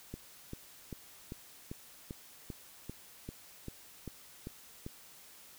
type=click train; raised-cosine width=3 ms; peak=-28 dBFS; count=13; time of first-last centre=0.14-4.864 s; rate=2.54 Hz; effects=white hiss -56 dBFS RMS until 5.58 s